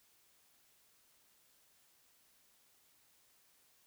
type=silence; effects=white hiss -70 dBFS RMS until 3.86 s